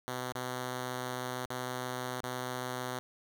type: tone with dropouts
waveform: 5% pulse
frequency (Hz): 126.3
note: B2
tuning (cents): +39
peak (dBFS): -24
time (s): 0.08-2.99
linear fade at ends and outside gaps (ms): 0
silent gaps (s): 0.323-0.352 / 1.457-1.504 / 2.206-2.234
effects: none